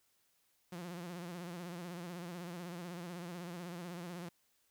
sawtooth tone with vibrato, 174.61 Hz, F3, in tune, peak -39 dBFS, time 0.72-4.29 s, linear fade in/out 5 ms, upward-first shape sine, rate 16 Hz, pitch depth 76 cents each way, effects white hiss -75 dBFS RMS until 4.7 s

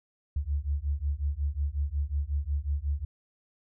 sine beating tone pair, 69.3 / 74.8 Hz, C#2 / D2, 0 / +32 cents, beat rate 5.5 Hz, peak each -30 dBFS, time 0.36-3.05 s, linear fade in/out 5 ms, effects none

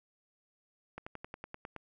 slowing click train, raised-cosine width 0.5 ms, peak -27 dBFS, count 9, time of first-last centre 0.98-1.763 s, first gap 85 ms, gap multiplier 1.04, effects none

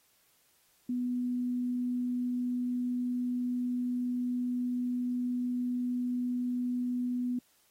sine tone, 246.9 Hz, B3, in tune, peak -29 dBFS, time 0.89-7.39 s, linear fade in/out 5 ms, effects white hiss -68 dBFS RMS until 7.7 s + AAC 48 kbps

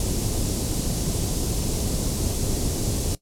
pink band-stop noise, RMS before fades -24 dBFS, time 0-3.15 s, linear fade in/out 2 ms, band 420 to 6300 Hz, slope 12 dB/octave, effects noise-tail reverb RT60 0.1 s tail -17 dB re dry + low-pass 10000 Hz 12 dB/octave

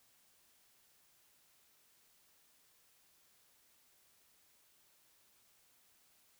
silence, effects white hiss -70 dBFS RMS until 6.39 s

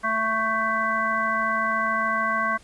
harmonic tone, 221.6 Hz, A3, 13 cents sharp, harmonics 1 / 3 / 5 / 7 / 9, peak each -34 / -31 / -24 / -26 / -31 dBFS, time 0.03-2.58 s, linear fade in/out 20 ms, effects pink hiss -53 dBFS RMS until 2.63 s + resampled to 24000 Hz

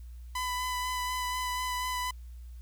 sawtooth tone with vibrato, 1001 Hz, B5, 23 cents sharp, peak -27 dBFS, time 0.35-2.11 s, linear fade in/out 5 ms, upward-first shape sine, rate 4.1 Hz, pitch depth 13 cents each way, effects added 60 Hz sine -42 dBFS peak until 2.61 s + white hiss -67 dBFS RMS until 2.61 s

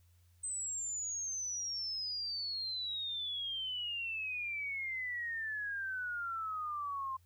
sine exponential sweep, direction down, 8240 to 1046.5 Hz, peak -36 dBFS, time 0.43-7.17 s, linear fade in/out 10 ms, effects added 87 Hz sine -63 dBFS peak until 7.25 s + white hiss -75 dBFS RMS until 7.25 s

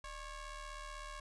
sawtooth ring-modulated tone, 560 Hz, C#5, 18 cents sharp, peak -38 dBFS, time 0.04-1.2 s, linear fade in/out 2 ms, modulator 522 Hz, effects resampled to 22050 Hz + 11-bit

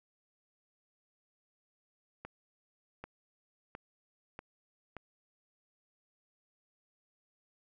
accelerating click train, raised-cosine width 0.5 ms, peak -28 dBFS, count 5, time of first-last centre 2.25-4.967 s, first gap 790 ms, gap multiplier 0.9, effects none

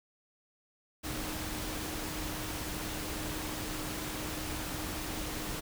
sine tone in noise, 308.2 Hz, D#4, 16 cents flat, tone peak -43 dBFS, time 1.03-5.61 s, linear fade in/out 20 ms, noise pink, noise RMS -38 dBFS, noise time 1.03-5.61 s, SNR -8 dB, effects none

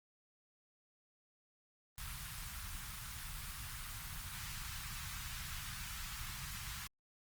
pink band-stop noise, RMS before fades -45 dBFS, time 1.98-6.87 s, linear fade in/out 0 ms, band 150 to 1100 Hz, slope 24 dB/octave, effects Opus 24 kbps

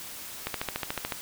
click train, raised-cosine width 0.3 ms, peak -13 dBFS, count 10, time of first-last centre 0.47-1.122 s, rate 13.8 Hz, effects white hiss -41 dBFS RMS until 1.21 s

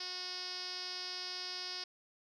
5% pulse tone with low-pass filter, 364.5 Hz, F#4, 26 cents flat, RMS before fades -42 dBFS, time 0-1.84 s, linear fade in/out 5 ms, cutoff 5100 Hz, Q 9.5, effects none

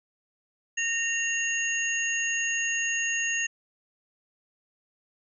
sine tone cluster, 1842 / 2771 / 6610 Hz, A#6 / F7 / G#8, -21 / -14 / -9 cents, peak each -29 / -29 / -31 dBFS, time 0.77-3.47 s, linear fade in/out 10 ms, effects none

